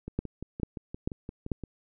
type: two click trains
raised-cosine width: 3 ms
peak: -24 / -15 dBFS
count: 10 / 4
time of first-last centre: 0.08-1.637 / 0.19-1.517 s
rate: 5.78 / 2.26 Hz
effects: none